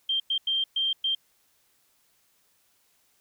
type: tone bursts at uneven times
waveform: sine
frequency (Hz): 3166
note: G7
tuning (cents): +17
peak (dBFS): -23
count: 5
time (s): 0.09-0.2 / 0.3-0.38 / 0.47-0.64 / 0.76-0.93 / 1.04-1.15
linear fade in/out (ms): 5
effects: white hiss -67 dBFS RMS until 3.2 s